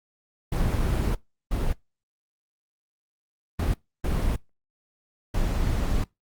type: noise bursts at uneven times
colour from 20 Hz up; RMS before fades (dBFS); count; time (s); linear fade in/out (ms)
brown; -24; 5; 0.52-1.15 / 1.51-1.73 / 3.59-3.74 / 4.04-4.36 / 5.34-6.04; 5
effects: noise-tail reverb RT60 0.2 s tail -23 dB re dry + Opus 24 kbps